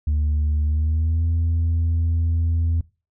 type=tone with pitch glide; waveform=sine; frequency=75.1 to 82.85 Hz; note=D2 to E2; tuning=+39 to +9 cents; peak=-15 dBFS; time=0.07-2.81 s; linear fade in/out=5 ms; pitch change=+170 cents; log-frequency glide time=0.63-1.25 s; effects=noise-tail reverb RT60 0.3 s tail -23 dB re dry + tanh soft clip ceiling -16 dBFS